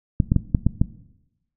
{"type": "clicks", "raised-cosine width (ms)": 5, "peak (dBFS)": -4, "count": 6, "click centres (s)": [0.202, 0.319, 0.363, 0.548, 0.666, 0.815], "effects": ["noise-tail reverb RT60 0.9 s tail -17 dB re dry"]}